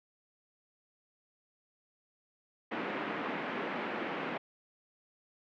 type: band-pass noise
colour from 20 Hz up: pink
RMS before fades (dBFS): -37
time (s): 2.71-4.38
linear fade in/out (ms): 10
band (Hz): 210 to 2500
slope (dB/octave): 24
effects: none